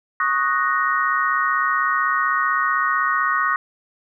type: chord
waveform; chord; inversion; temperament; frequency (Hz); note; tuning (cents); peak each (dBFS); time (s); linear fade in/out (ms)
sine; D# minor seventh; third; equal; 1108.7 / 1244.5 / 1480 / 1864.7; C#6 / D#6 / F#6 / A#6; 0 / 0 / 0 / 0; -22 / -22 / -24 / -23; 0.2-3.56; 2
effects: none